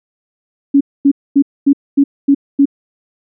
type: tone bursts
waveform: sine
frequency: 279.7 Hz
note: C#4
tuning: 16 cents sharp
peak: -5 dBFS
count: 7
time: 0.74-2.656 s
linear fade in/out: 10 ms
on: 68 ms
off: 240 ms
effects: none